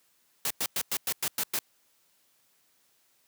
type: noise bursts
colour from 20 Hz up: white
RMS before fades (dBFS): -29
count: 8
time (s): 0.45-1.59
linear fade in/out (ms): 2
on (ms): 55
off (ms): 100
effects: white hiss -68 dBFS RMS until 3.27 s + high-pass 100 Hz 12 dB/octave